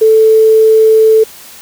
sine tone with quantisation, 440 Hz, A4, in tune, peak -3 dBFS, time 0.01-1.24 s, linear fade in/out 10 ms, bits 5, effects white hiss -34 dBFS RMS until 1.61 s

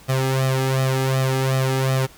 sawtooth tone with flanger, 132.2 Hz, C3, 18 cents sharp, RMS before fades -20 dBFS, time 0.08-2.07 s, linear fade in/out 20 ms, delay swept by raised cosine 1.6 to 2.43 ms, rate 2.7 Hz, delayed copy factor +0.85, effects pink hiss -47 dBFS RMS until 2.17 s

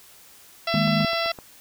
harmonic tone, 670 Hz, E5, 28 cents sharp, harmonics 1 / 2 / 3 / 4 / 5 / 6 / 7 / 8, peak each -26 / -29 / -31 / -32 / -33 / -34 / -34 / -35 dBFS, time 0.67-1.32 s, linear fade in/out 5 ms
sine chord, D# suspended fourth, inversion none, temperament just, 155.56 / 207.4 / 233.3 Hz, D#3 / G#3 / A#3, 0 / -2 / +2 cents, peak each -24 / -23 / -27 dBFS, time 0.74-1.05 s, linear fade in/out 2 ms
click train, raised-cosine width 1 ms, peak -24 dBFS, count 6, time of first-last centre 0.75-1.388 s, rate 7.84 Hz
effects white hiss -50 dBFS RMS until 1.6 s

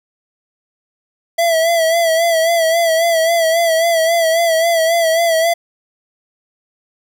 square tone with vibrato, 662 Hz, E5, 7 cents sharp, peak -12 dBFS, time 1.38-5.54 s, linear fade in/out 10 ms, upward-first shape sine, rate 3.7 Hz, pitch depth 53 cents each way, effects 9-bit

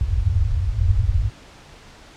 white low-pass noise, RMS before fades -19 dBFS, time 0.01-1.3 s, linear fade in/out 0 ms, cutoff 110 Hz, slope 96 dB/octave, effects pink hiss -45 dBFS RMS until 2.16 s + low-pass 6000 Hz 12 dB/octave

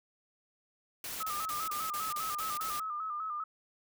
white noise bursts, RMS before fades -40 dBFS, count 8, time 1.04-2.798 s, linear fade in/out 2 ms, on 190 ms, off 34 ms
sine tone with vibrato, 1245 Hz, D#6, 1 cent sharp, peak -34 dBFS, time 1.2-3.44 s, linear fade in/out 5 ms, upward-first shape square, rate 5 Hz, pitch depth 59 cents each way
effects none

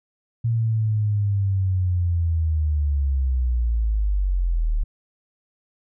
sine linear sweep, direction down, 116.54 to 36.71 Hz, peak -18 dBFS, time 0.44-4.84 s, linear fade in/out 10 ms, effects none

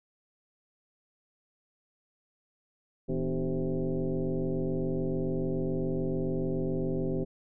sine tone with frequency modulation, 112.5 Hz, A2, 39 cents sharp, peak -27 dBFS, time 3.08-7.25 s, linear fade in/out 20 ms, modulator 136 Hz, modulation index 2.8, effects none

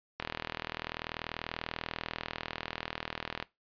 click train, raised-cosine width 0.3 ms, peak -18 dBFS, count 131, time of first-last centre 0.2-3.426 s, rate 40.3 Hz, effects noise-tail reverb RT60 0.2 s tail -19 dB re dry + resampled to 11025 Hz

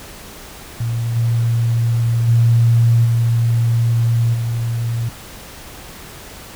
sine tone with level steps, 116.54 Hz, A#2, in tune, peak -17 / -13 / -9 / -12 / -17 dBFS, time 0.8-5.09 s, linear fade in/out 5 ms, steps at 1.15 / 2.27 / 3.04 / 4.33 s, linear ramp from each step 20 ms, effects pink hiss -36 dBFS RMS until 6.55 s

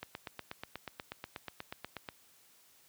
click train, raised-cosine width 0.3 ms, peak -24 dBFS, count 18, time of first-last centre 0.03-2.088 s, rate 8.26 Hz, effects white hiss -64 dBFS RMS until 2.88 s + high-pass 60 Hz 12 dB/octave

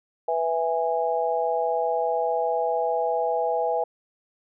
sine chord, E major, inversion second, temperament just, 494.4 / 659.3 / 824.1 Hz, B4 / E5 / G#5, +2 / 0 / -14 cents, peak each -26 dBFS, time 0.28-3.84 s, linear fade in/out 5 ms, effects none

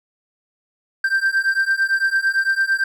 triangle beating tone pair, 1568 / 1576.9 Hz, G6 / G6, 0 / +10 cents, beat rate 8.9 Hz, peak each -18 / -17 dBFS, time 1.04-2.84 s, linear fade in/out 5 ms, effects none

